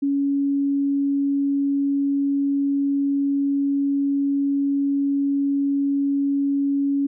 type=tone; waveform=sine; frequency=279.8 Hz; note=C#4; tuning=16 cents sharp; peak=-18 dBFS; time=0.02-7.07 s; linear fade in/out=10 ms; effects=none